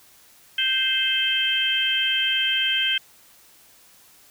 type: harmonic tone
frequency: 523 Hz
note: C5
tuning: 1 cent flat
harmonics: 3 / 4 / 5 / 6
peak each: -27 / -31 / -27 / -21 dBFS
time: 0.58-2.98 s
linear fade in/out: 5 ms
effects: white hiss -53 dBFS RMS until 4.3 s